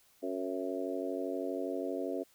harmonic tone with a mistuned harmonic, 92.5 Hz, F#2, in tune, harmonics 3 / 4 / 5 / 6 / 7, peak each -38 / -39 / -40 / -41 / -41 dBFS, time 0.22-2.24 s, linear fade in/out 20 ms, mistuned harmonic 7, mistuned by +36 cents, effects white hiss -66 dBFS RMS until 2.34 s

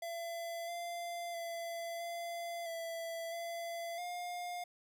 square tone with pitch steps, 675 / 690 / 676 / 684 / 665 / 678 / 709 Hz, E5 / F5 / E5 / F5 / E5 / E5 / F5, +41 / -21 / +43 / -36 / +15 / +49 / +26 cents, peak -40 dBFS, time 0.02-4.64 s, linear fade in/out 5 ms, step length 660 ms, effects none

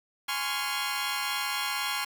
15% pulse chord, Db major seventh, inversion second, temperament equal with one note detuned, 830.6 / 1032.7 / 1108.7 / 1396.9 Hz, Ab5 / C6 / Db6 / F6, 0 / -23 / 0 / 0 cents, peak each -28 dBFS, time 0.28-2.05 s, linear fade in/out 10 ms, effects 8-bit

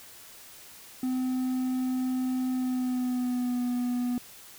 triangle tone with pitch glide, 256 to 245.7 Hz, C4 to B3, -38 to -9 cents, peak -24 dBFS, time 1.03-4.18 s, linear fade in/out 2 ms, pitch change -71 cents, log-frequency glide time 2.49-3.62 s, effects white hiss -49 dBFS RMS until 4.58 s

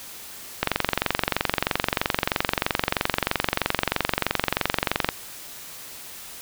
click train, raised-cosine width 0.3 ms, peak -3 dBFS, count 104, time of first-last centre 0.63-5.089 s, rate 23.1 Hz, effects white hiss -40 dBFS RMS until 6.41 s

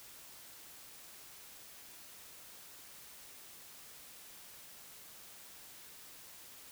silence, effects white hiss -54 dBFS RMS until 6.71 s

